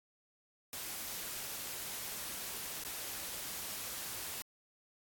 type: noise with dropouts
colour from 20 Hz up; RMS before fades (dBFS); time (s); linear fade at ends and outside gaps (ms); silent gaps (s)
white; -42; 0.73-4.42; 0; 2.836-2.849
effects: AAC 64 kbps